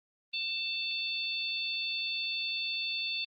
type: harmonic tone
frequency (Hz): 888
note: A5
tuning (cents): +16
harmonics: 3 / 4 / 5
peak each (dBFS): -35 / -36 / -37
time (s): 0.33-3.25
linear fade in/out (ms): 10
effects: Opus 24 kbps